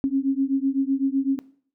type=beating tone pair; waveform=sine; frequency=267.7 / 275.6 Hz; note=C4 / C#4; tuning=+40 / -10 cents; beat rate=7.9 Hz; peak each=-23 dBFS; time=0.04-1.39 s; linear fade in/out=0 ms; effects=noise-tail reverb RT60 0.5 s tail -18 dB re dry